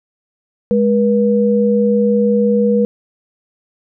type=tone pair together; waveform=sine; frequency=208.1 / 482.2 Hz; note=G#3 / B4; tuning=+4 / -41 cents; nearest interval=octave + minor third; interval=1455 cents; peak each=-13 dBFS; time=0.71-2.85 s; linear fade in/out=0 ms; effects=none